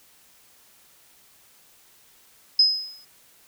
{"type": "tone with exponential decay", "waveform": "sine", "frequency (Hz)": 5070, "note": "D#8", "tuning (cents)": 32, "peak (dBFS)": -11, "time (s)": [2.59, 3.05], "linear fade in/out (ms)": 5, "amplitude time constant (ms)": 100, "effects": ["white hiss -56 dBFS RMS until 3.47 s"]}